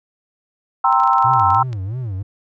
sine chord, C dominant seventh, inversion second, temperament equal, 784 / 932.3 / 1046.5 / 1318.5 Hz, G5 / Bb5 / C6 / E6, 0 / 0 / 0 / 0 cents, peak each -17 dBFS, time 0.84-1.63 s, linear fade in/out 5 ms
clicks, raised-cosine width 0.2 ms, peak -20 dBFS, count 12, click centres 0.926 / 1.001 / 1.036 / 1.075 / 1.133 / 1.183 / 1.225 / 1.336 / 1.397 / 1.504 / 1.547 / 1.73 s
triangle tone with vibrato, 110 Hz, A2, in tune, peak -20 dBFS, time 1.24-2.23 s, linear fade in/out 10 ms, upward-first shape sine, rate 3 Hz, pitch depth 290 cents each way
effects none

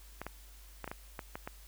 clicks, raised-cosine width 0.5 ms, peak -24 dBFS, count 8, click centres 0.216 / 0.266 / 0.843 / 0.877 / 0.915 / 1.192 / 1.355 / 1.475 s, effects added 50 Hz sine -52 dBFS peak until 1.67 s + white hiss -59 dBFS RMS until 1.67 s

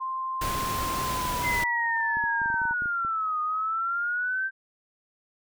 sine tone with pitch glide, 1048 to 928.3 Hz, C6 to A#5, +2 to -7 cents, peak -28 dBFS, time 0-2.74 s, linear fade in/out 20 ms, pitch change -209 cents, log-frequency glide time 1-1.8 s
pink noise, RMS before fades -32 dBFS, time 0.41-1.64 s, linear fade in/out 5 ms
sine exponential two-way sweep, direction down then up, 2093 to 1229 to 1572 Hz, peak -25 dBFS, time 1.42-4.51 s, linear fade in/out 50 ms, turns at 3.41 s
clicks, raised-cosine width 3 ms, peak -29 dBFS, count 12, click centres 2.17 / 2.239 / 2.417 / 2.459 / 2.502 / 2.542 / 2.617 / 2.654 / 2.71 / 2.821 / 2.858 / 3.049 s
effects none

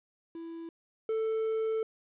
triangle tone pair in turn, 331.5 / 442.5 Hz, E4 / A4, +10 / +10 cents, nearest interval perfect fourth, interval 500 cents, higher second, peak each -37 / -26 dBFS, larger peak second, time 0.35-0.69 / 1.09-1.83 s, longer second, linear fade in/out 2 ms, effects resampled to 8000 Hz + 11-bit

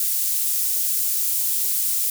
pink high-pass noise, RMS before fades -22 dBFS, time 0-2.1 s, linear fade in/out 2 ms, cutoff 11000 Hz, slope 12 dB/octave, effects none

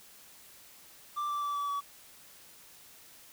triangle tone with pitch steps, 1179 / 1168.8 / 1158.7 / 1148.7 / 1138.8 Hz, D6 / D6 / D6 / D6 / C#6, +6 / -9 / -24 / -39 / +46 cents, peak -29 dBFS, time 1.16-1.81 s, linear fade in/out 20 ms, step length 130 ms, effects white hiss -55 dBFS RMS until 3.32 s

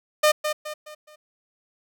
sawtooth tone with echo, 607 Hz, D#5, 43 cents flat, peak -11 dBFS, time 0.23-0.32 s, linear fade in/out 10 ms, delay 210 ms, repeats 4, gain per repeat -8 dB, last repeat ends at 1.16 s, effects none

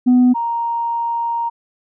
sine tone pair in turn, 249.3 / 933.1 Hz, B3 / A#5, +16 / +1 cents, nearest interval octave + major seventh, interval 2285 cents, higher second, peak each -6 / -17 dBFS, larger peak first, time 0.06-0.34 / 0.34-1.5 s, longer second, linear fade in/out 20 ms, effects tanh soft clip ceiling -7 dBFS

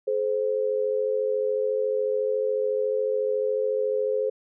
sine tone pair together, 426.9 / 520.9 Hz, G#4 / C5, +48 / -8 cents, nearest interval minor third, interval 344 cents, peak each -25 dBFS, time 0.07-4.3 s, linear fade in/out 10 ms, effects none

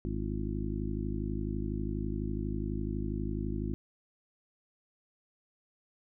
harmonic tone with a mistuned harmonic, 52.1 Hz, G#1, 6 cents sharp, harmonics 1 / 2 / 3 / 4 / 5 / 6 / 7, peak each -36 / -38 / -41 / -39 / -40 / -44 / -41 dBFS, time 0.05-3.74 s, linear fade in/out 0 ms, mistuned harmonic 7, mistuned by -90 cents, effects none

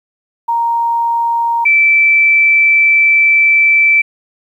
sine tone pair in turn, 932.3 / 2325 Hz, A#5 / D7, 0 / -18 cents, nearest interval octave + major third, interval 1582 cents, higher second, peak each -11 / -6 dBFS, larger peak second, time 0.48-1.65 / 1.65-4.02 s, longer second, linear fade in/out 10 ms, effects 8-bit

